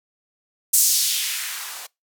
violet noise with band-pass filter sweep, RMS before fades -22 dBFS, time 0.73-1.87 s, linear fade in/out 10 ms, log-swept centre 8100 to 650 Hz, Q 1.4, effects noise-tail reverb RT60 0.2 s tail -24 dB re dry

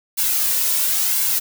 blue noise with flanger, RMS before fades -19 dBFS, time 0.17-1.4 s, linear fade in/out 20 ms, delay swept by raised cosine 1.6 to 2.56 ms, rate 0.96 Hz, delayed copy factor -0.55, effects none

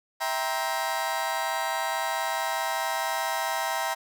30% pulse chord, C dominant seventh, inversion first, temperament just, 654.1 / 784.9 / 941.9 / 1046.5 Hz, E5 / G5 / Bb5 / C6, -14 / +2 / +18 / 0 cents, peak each -30 / -29 / -28 / -33 dBFS, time 0.2-3.95 s, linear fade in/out 20 ms, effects none

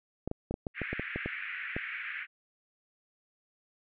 clicks, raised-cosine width 2 ms, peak -20 dBFS, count 11, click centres 0.276 / 0.314 / 0.51 / 0.541 / 0.668 / 0.817 / 0.93 / 0.996 / 1.16 / 1.26 / 1.765 s
white band-pass noise, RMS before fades -39 dBFS, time 0.74-2.27 s, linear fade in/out 50 ms, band 1500 to 2400 Hz, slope 48 dB/octave
effects none

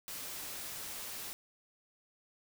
white noise, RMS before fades -43 dBFS, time 0.08-1.33 s, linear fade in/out 0 ms, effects none

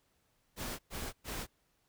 pink noise bursts, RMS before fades -40 dBFS, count 3, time 0.56-1.47 s, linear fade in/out 50 ms, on 230 ms, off 110 ms, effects pink hiss -75 dBFS RMS until 1.88 s

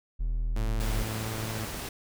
triangle tone, 40.43 Hz, E1, 33 cents flat, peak -24 dBFS, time 0.19-1.04 s, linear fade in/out 20 ms
sawtooth tone with vibrato, 110 Hz, A2, in tune, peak -29 dBFS, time 0.56-1.65 s, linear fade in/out 5 ms, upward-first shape sine, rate 1.5 Hz, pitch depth 9 cents each way
pink noise, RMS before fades -37 dBFS, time 0.8-1.89 s, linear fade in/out 5 ms
effects none

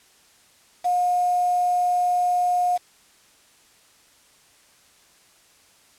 sine tone with quantisation, 716 Hz, F5, 43 cents sharp, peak -18 dBFS, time 0.84-2.78 s, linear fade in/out 20 ms, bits 6, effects white hiss -56 dBFS RMS until 5.98 s + low-pass 10000 Hz 12 dB/octave

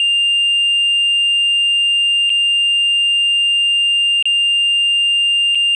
triangle tone with dropouts, 2800 Hz, F7, 4 cents sharp, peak -9 dBFS, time 0-5.75 s, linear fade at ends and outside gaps 1 ms, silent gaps 2.295-2.301 / 4.226-4.255 / 5.549-5.554 s, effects tanh soft clip ceiling -6 dBFS + resampled to 24000 Hz

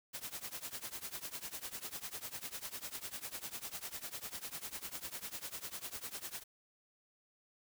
white noise with tremolo, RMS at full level -41 dBFS, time 0.13-6.44 s, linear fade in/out 20 ms, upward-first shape triangle, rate 10 Hz, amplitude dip 95%, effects none

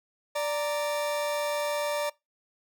40% pulse tone pair together, 587.3 / 928.3 Hz, D5 / A#5, 0 / -7 cents, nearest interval minor sixth, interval 793 cents, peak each -27 / -34 dBFS, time 0.35-2.1 s, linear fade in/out 10 ms, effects noise-tail reverb RT60 0.2 s tail -22 dB re dry

